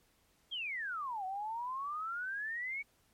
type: exponential two-way sweep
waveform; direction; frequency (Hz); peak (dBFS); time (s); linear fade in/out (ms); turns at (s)
sine; down then up; 3322 to 740 to 2272; -36; 0.51-2.83; 20; 1.25
effects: pink hiss -71 dBFS RMS until 3.13 s + MP3 64 kbps